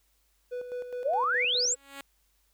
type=tone with tremolo; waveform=triangle; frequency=493.9 Hz; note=B4; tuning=in tune; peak=-30 dBFS; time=0.51-1.76 s; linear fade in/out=20 ms; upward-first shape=square; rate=4.8 Hz; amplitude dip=55%
type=exponential sweep; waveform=sine; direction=up; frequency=504 to 8000 Hz; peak=-24 dBFS; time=1.04-1.75 s; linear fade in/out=20 ms
type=tone with exponential growth; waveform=5% pulse; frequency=277.2 Hz; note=C#4; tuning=in tune; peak=-26 dBFS; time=1.65-2.01 s; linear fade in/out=2 ms; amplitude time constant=78 ms
effects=added 50 Hz sine -70 dBFS peak until 2.53 s + white hiss -71 dBFS RMS until 2.53 s